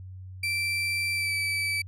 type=tone with pitch glide; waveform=35% pulse; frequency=2343 to 2307 Hz; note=D7 to D7; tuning=-5 to -31 cents; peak=-24 dBFS; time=0.43-1.82 s; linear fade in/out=5 ms; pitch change=-26 cents; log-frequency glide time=1.13-1.33 s; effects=added 93 Hz sine -39 dBFS peak until 1.87 s + low-pass 12000 Hz 12 dB/octave